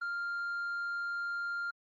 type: tone with tanh clipping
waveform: sine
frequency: 1396.9 Hz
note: F6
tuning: in tune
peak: -34 dBFS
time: 0.01-1.71 s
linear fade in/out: 10 ms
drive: 2 dB
effects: Opus 32 kbps